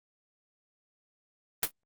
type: noise with exponential decay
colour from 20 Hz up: white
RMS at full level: -22 dBFS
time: 1.63-1.71 s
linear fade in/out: 1 ms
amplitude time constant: 17 ms
effects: Opus 32 kbps